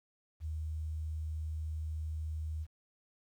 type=tone; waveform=sine; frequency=78.3 Hz; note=D#2; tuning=11 cents sharp; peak=-35 dBFS; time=0.4-2.67 s; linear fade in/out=50 ms; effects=11-bit